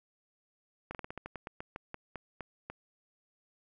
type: slowing click train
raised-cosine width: 0.5 ms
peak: -25 dBFS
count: 15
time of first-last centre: 0.91-2.7 s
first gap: 38 ms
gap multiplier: 1.17
effects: none